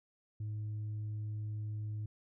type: tone with tanh clipping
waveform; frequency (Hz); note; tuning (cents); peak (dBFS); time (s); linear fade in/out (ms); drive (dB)
sine; 106.4; G#2; +42; -37; 0.4-2.06; 5; 1
effects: none